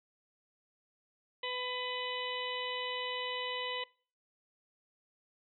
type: harmonic tone with a mistuned harmonic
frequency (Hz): 500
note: B4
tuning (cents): +21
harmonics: 1 / 2 / 4 / 5 / 6 / 7 / 8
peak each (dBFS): -41 / -42 / -41 / -48 / -40 / -50 / -45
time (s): 1.43-3.84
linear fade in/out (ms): 5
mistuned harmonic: 8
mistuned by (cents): -50
effects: noise-tail reverb RT60 0.4 s tail -23 dB re dry